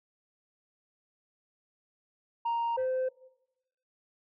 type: tone pair in turn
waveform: sine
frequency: 932.3 / 516.3 Hz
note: A#5 / C5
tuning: 0 / -23 cents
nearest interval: minor seventh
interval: 1023 cents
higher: first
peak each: -25 / -25 dBFS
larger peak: neither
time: 2.45-2.77 / 2.77-3.09 s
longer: neither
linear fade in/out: 10 ms
effects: noise-tail reverb RT60 0.9 s tail -20 dB re dry + tanh soft clip ceiling -26 dBFS